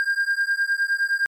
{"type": "beating tone pair", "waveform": "triangle", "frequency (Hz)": [1600, 1609.7], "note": ["G6", "G6"], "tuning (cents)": [35, 45], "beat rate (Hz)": 9.7, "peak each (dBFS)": -21, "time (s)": [0, 1.26], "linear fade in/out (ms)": 0, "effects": ["MP3 96 kbps"]}